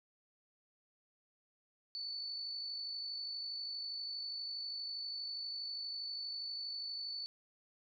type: tone with amplitude modulation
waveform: sine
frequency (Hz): 4479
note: C#8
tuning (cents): +17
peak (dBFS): -38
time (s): 1.95-7.26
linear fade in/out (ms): 0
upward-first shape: sine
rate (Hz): 52.4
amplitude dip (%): 35
effects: none